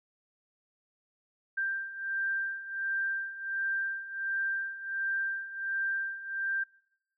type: beating tone pair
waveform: sine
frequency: 1578 / 1579.4 Hz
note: G6 / G6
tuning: +11 / +13 cents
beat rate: 1.4 Hz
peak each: -36 / -32 dBFS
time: 1.57-6.64 s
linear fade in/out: 10 ms
effects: noise-tail reverb RT60 0.8 s tail -25 dB re dry